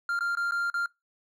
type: tone with dropouts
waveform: triangle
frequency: 1394 Hz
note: F6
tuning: 4 cents flat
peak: -24 dBFS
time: 0.09-0.86 s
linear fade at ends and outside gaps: 2 ms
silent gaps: 0.191-0.207 / 0.352-0.371 / 0.51-0.52 / 0.701-0.741 s
effects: noise-tail reverb RT60 0.2 s tail -23 dB re dry